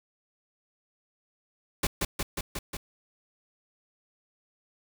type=noise with echo; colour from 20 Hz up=pink; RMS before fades=-26 dBFS; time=1.83-1.87 s; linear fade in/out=5 ms; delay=180 ms; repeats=5; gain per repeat=-2 dB; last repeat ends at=2.77 s; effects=none